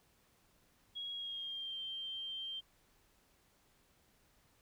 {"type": "tone with pitch glide", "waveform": "sine", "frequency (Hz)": [3307, 3152], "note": ["G#7", "G7"], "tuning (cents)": [-8, 9], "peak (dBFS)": -40, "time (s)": [0.95, 2.61], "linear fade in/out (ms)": 20, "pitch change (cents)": -83, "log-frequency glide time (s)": [1.13, 1.76], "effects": ["pink hiss -71 dBFS RMS until 4.61 s"]}